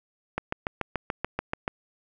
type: click train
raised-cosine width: 0.5 ms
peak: -12 dBFS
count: 10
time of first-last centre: 0.38-1.679 s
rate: 6.93 Hz
effects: none